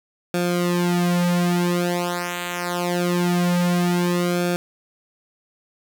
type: tone with flanger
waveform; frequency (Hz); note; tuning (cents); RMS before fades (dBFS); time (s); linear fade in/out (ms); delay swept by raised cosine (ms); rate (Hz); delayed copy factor
sawtooth; 176; F3; +14; -21; 0.34-4.56; 0; 1 to 5.5; 0.24; -0.95
effects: none